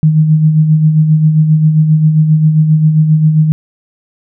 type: tone with tremolo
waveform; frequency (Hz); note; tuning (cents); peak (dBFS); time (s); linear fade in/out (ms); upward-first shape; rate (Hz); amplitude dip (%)
sine; 155.56; D#3; 0; -3; 0.03-3.52; 0; sine; 7.5; 50
effects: none